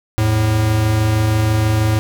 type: tone pair together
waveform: square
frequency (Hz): 82.41 / 108.65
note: E2 / A2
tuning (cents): 0 / -21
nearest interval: perfect fourth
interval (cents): 479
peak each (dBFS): -23 / -14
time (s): 0.18-1.99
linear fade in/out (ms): 0
effects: none